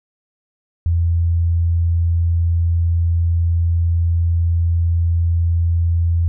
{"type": "tone", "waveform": "sine", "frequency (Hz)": 84.5, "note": "E2", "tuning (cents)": 43, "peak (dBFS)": -13, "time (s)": [0.86, 6.28], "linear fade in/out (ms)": 0, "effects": []}